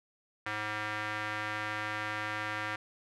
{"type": "tone with band-pass filter", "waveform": "square", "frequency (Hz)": 106.4, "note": "G#2", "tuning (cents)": 42, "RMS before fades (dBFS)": -36, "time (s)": [0.46, 2.76], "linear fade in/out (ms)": 5, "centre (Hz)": 1700, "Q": 1.9, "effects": []}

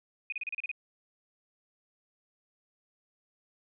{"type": "tone bursts", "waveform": "sine", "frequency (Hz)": 2487, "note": "D#7", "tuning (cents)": -1, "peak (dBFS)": -32, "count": 8, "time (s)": [0.3, 0.715], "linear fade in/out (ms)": 2, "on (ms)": 23, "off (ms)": 33, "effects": []}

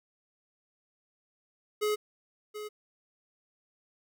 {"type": "tone with echo", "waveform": "square", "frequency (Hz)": 422.3, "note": "G#4", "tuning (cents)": 29, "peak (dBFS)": -27, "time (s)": [1.81, 1.96], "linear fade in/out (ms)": 20, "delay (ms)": 730, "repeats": 1, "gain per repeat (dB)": -11, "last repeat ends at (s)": 2.69, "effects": []}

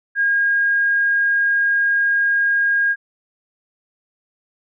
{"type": "tone", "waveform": "sine", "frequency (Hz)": 1626, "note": "G#6", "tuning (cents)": -37, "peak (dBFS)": -14, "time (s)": [0.15, 2.96], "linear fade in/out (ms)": 50, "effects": []}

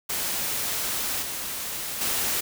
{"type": "noise with level steps", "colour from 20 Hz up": "white", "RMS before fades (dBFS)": [-28, -32, -26], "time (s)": [0.09, 2.41], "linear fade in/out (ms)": 10, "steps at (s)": [1.22, 2.01], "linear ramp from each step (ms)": 2, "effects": []}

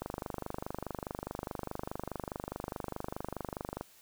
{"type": "click train", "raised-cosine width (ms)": 1, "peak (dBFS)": -22, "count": 95, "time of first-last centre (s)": [0.02, 3.81], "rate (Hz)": 24.8, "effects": ["white hiss -60 dBFS RMS until 4.01 s"]}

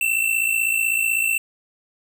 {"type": "tone pair together", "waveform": "square", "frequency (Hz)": [2654, 2710], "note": ["E7", "E7"], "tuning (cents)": [11, 47], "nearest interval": "unison", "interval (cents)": 36, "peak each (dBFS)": -22, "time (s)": [0.01, 1.38], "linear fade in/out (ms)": 2, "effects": []}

